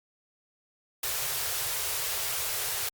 white band-stop noise, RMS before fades -31 dBFS, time 1.03-2.89 s, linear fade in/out 5 ms, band 150 to 370 Hz, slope 96 dB/octave, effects Opus 48 kbps

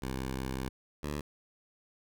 10% pulse tone pair in turn, 65.41 / 73.57 Hz, C2 / D2, 0 / +4 cents, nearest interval major second, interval 204 cents, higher second, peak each -26 dBFS, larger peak neither, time 0.02-0.69 / 1.03-1.21 s, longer first, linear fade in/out 5 ms, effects none

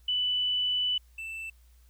sine / triangle tone pair in turn, 2983 / 2658 Hz, F#7 / E7, +13 / +14 cents, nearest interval major second, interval 199 cents, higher first, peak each -25 / -34 dBFS, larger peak first, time 0.08-0.98 / 1.18-1.5 s, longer first, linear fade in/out 5 ms, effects added 60 Hz sine -55 dBFS peak until 1.89 s + white hiss -68 dBFS RMS until 1.89 s

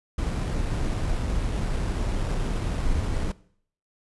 brown noise with sample-and-hold, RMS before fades -26 dBFS, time 0.18-3.32 s, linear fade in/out 5 ms, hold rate 6300 Hz, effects noise-tail reverb RT60 0.6 s tail -20 dB re dry + resampled to 24000 Hz

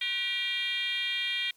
sine tone with frequency modulation, 2800 Hz, F7, 4 cents sharp, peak -27 dBFS, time 0.01-1.51 s, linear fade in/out 5 ms, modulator 433 Hz, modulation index 2, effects tanh soft clip ceiling -23 dBFS + white hiss -65 dBFS RMS until 1.56 s

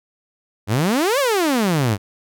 sawtooth exponential two-way sweep, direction up then down, 93.8 to 588 to 93.8 Hz, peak -12 dBFS, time 0.67-1.98 s, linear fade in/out 50 ms, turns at 1.19 s, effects none

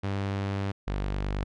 sawtooth tone pair in turn, 98.7 / 49.26 Hz, G2 / G1, +12 / +9 cents, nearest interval octave, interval 1203 cents, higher first, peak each -24 dBFS, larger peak neither, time 0.03-0.72 / 0.87-1.44 s, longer first, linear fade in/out 10 ms, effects low-pass 4000 Hz 12 dB/octave

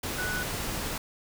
sine tone in noise, 1480 Hz, F#6, in tune, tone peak -31 dBFS, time 0.18-0.43 s, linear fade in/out 5 ms, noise pink, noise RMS -33 dBFS, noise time 0.03-0.98 s, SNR -1 dB, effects none

